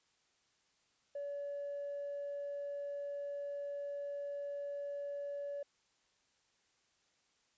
triangle tone with tanh clipping, 570 Hz, C#5, 48 cents sharp, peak -39 dBFS, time 1.15-5.63 s, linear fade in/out 5 ms, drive 5 dB, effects white hiss -75 dBFS RMS until 7.57 s + resampled to 16000 Hz

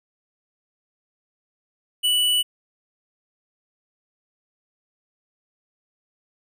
square tone, 2960 Hz, F#7, in tune, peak -18 dBFS, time 2.03-2.43 s, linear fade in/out 20 ms, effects none

